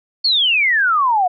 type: exponential sweep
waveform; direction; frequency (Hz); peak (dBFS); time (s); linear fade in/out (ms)
sine; down; 4519 to 698.5; -12; 0.24-1.28; 10
effects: none